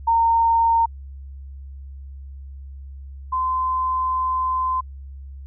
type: tone pair in turn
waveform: sine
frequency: 918 / 1030.4 Hz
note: A#5 / C6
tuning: -27 / -27 cents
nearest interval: major second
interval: 200 cents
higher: second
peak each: -14 / -19 dBFS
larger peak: first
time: 0.07-0.86 / 3.32-4.81 s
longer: second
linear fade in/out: 10 ms
effects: added 68 Hz sine -34 dBFS peak until 5.46 s